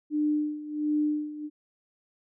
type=tone with tremolo; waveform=sine; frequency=300 Hz; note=D4; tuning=37 cents sharp; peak=-22 dBFS; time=0.1-1.5 s; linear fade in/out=50 ms; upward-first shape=sine; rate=1.4 Hz; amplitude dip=80%; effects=none